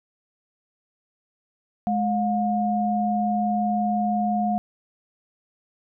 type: tone pair together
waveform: sine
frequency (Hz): 210.7 / 715.1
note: G#3 / F5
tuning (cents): +25 / +41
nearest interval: octave + major sixth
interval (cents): 2116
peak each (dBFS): -23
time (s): 1.87-4.58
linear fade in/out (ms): 0
effects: none